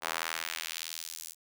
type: tone with high-pass filter sweep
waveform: square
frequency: 40.81 Hz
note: E1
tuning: 17 cents flat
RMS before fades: -38 dBFS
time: 0.01-1.35 s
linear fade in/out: 50 ms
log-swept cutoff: 900 to 7900 Hz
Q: 0.97
effects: none